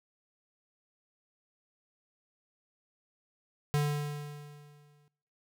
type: tone with exponential decay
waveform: square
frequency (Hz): 146.83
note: D3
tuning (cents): 0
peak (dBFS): -25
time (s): 3.74-5.08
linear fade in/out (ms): 0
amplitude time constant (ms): 290
effects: noise-tail reverb RT60 0.8 s tail -24 dB re dry